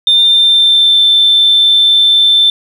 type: tone with pitch glide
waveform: sine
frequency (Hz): 3598 to 3548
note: A7 to A7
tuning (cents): +38 to +14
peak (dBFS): -4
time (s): 0.07-2.5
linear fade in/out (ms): 2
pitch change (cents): -24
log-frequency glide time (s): 0.22-1.02
effects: tanh soft clip ceiling 0 dBFS + 7-bit